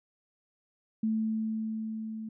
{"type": "tone with level ramp", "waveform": "sine", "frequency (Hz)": 220, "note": "A3", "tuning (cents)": 0, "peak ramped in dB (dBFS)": [-25, -36], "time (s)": [1.03, 2.29], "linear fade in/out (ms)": 5, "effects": []}